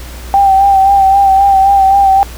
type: tone with vibrato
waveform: sine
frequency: 783 Hz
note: G5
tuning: 2 cents flat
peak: -4 dBFS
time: 0.34-2.23 s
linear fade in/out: 0 ms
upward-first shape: sine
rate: 3.8 Hz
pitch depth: 33 cents each way
effects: added 60 Hz sine -25 dBFS peak until 2.37 s + pink hiss -32 dBFS RMS until 2.37 s